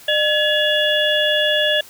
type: harmonic tone with a mistuned harmonic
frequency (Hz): 567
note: C#5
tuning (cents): +39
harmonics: 1 / 3 / 5 / 6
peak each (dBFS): -19 / -20 / -22 / -20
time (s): 0.08-1.81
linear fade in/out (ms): 5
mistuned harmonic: 1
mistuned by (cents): +110
effects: white hiss -43 dBFS RMS until 1.89 s